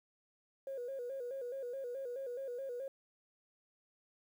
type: tone with vibrato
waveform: sine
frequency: 513 Hz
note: C5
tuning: 34 cents flat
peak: -38 dBFS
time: 0.67-2.88 s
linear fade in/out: 2 ms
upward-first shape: square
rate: 4.7 Hz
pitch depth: 94 cents each way
effects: tanh soft clip ceiling -35 dBFS + 11-bit